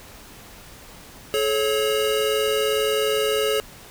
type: tone cluster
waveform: square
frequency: 429.5 / 549 / 2847 Hz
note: A4 / C#5 / F7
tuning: -42 / -17 / +33 cents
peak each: -22 / -26 / -29 dBFS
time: 1.34-3.6 s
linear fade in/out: 0 ms
effects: pink hiss -44 dBFS RMS until 3.9 s